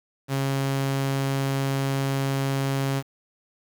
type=tone; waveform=sawtooth; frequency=136.5 Hz; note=C#3; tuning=26 cents flat; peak=-19 dBFS; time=0.28-3.03 s; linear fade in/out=50 ms; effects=8-bit